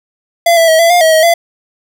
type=tone with pitch steps; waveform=square; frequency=681 / 661 / 640 / 672 / 706 / 641 / 634 / 679 Hz; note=F5 / E5 / D#5 / E5 / F5 / E5 / D#5 / F5; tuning=-44 / +5 / +49 / +33 / +19 / -49 / +32 / -49 cents; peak=-6 dBFS; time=0.46-1.34 s; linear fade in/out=5 ms; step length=110 ms; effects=none